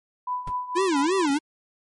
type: tone with tremolo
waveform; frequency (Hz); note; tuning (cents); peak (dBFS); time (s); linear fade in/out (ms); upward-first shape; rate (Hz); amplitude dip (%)
sine; 995; B5; +13; -23; 0.27-1.26; 5; triangle; 4.4; 80
type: noise with exponential decay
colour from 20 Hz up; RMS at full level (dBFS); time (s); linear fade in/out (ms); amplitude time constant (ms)
brown; -27; 0.47-0.55; 5; 17
type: tone with vibrato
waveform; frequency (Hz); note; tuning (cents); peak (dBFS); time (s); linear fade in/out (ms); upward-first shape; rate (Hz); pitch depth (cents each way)
square; 328.3; E4; -7; -21; 0.75-1.39; 20; sine; 3.1; 300
effects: MP3 48 kbps